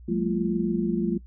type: tone cluster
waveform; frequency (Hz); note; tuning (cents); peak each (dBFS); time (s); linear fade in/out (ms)
sine; 178.4 / 205.2 / 226.1 / 344.9; F3 / G#3 / A3 / F4; +37 / -21 / +47 / -22; -28; 0.08-1.18; 10
effects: noise-tail reverb RT60 0.1 s tail -21 dB re dry + added 60 Hz sine -43 dBFS peak until 1.26 s